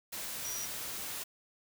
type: tone in noise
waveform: sine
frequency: 5800 Hz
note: F#8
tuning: 35 cents flat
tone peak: -38 dBFS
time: 0.44-0.66 s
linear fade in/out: 10 ms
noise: white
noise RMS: -40 dBFS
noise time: 0.12-1.24 s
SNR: -1 dB
effects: none